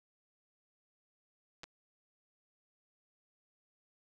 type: clicks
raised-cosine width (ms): 0.2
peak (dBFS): -29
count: 2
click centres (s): 1.634 / 1.64
effects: none